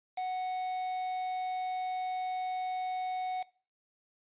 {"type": "tone with quantisation", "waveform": "triangle", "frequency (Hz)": 740, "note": "F#5", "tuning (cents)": 0, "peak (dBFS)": -30, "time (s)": [0.17, 3.43], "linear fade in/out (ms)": 10, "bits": 7, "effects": ["noise-tail reverb RT60 0.4 s tail -21 dB re dry", "resampled to 8000 Hz"]}